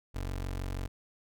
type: tone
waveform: 25% pulse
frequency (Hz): 46.25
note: F#1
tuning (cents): 0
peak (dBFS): -30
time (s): 0.14-0.88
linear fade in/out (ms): 20
effects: none